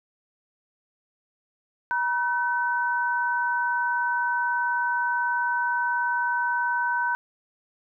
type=tone pair together; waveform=sine; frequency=959.6 / 1521 Hz; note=A#5 / F#6; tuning=+50 / +47 cents; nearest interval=minor sixth; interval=797 cents; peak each=-25 dBFS; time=1.91-7.15 s; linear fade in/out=0 ms; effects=none